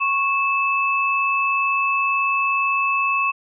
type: tone pair together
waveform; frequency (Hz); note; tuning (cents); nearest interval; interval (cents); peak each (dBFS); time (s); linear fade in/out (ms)
sine; 1101 / 2619; C#6 / E7; -12 / -12; octave + minor third; 1500; -20; 0-3.32; 20
effects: none